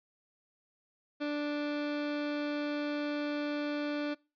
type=tone; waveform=30% pulse; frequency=293.7 Hz; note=D4; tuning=in tune; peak=-29 dBFS; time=1.2-4.15 s; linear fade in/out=20 ms; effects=noise-tail reverb RT60 0.3 s tail -24 dB re dry + resampled to 11025 Hz